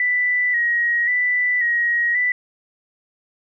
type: tone with vibrato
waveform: sine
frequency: 1936 Hz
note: B6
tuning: 35 cents flat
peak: -16 dBFS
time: 0-2.32 s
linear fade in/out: 2 ms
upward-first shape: square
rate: 0.93 Hz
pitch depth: 40 cents each way
effects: none